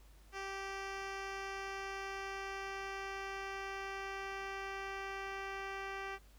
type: tone with low-pass filter sweep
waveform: 10% pulse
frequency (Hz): 390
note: G4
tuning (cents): -9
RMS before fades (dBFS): -43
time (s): 0.32-6.19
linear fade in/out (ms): 50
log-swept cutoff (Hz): 5000 to 3300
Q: 1
effects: added 50 Hz sine -58 dBFS peak until 6.38 s + pink hiss -67 dBFS RMS until 6.38 s